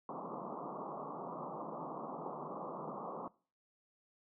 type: band-pass noise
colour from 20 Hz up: white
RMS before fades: -44 dBFS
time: 0.09-3.28 s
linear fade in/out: 2 ms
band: 140 to 1200 Hz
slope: 96 dB/octave
effects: noise-tail reverb RT60 0.4 s tail -22 dB re dry